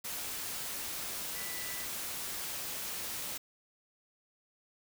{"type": "tone in noise", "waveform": "sine", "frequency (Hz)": 1979, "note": "B6", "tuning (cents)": 3, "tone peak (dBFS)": -46, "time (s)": [1.35, 1.85], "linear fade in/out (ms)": 10, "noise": "white", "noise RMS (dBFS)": -39, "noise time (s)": [0.04, 3.38], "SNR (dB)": -10, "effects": []}